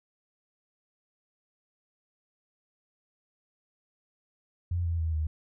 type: tone with pitch steps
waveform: sine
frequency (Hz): 87.31 / 84 / 80.81 / 77.74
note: F2 / E2 / E2 / D#2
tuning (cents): 0 / +33 / -34 / -1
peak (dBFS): -26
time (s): 4.71-5.27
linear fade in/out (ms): 5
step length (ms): 140
effects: none